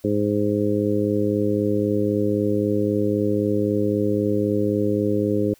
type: harmonic tone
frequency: 103.83 Hz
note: G#2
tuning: in tune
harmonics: 1 / 2 / 3 / 4 / 5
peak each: -27 / -25 / -23 / -24 / -26 dBFS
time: 0.04-5.54 s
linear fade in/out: 5 ms
effects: white hiss -56 dBFS RMS until 5.59 s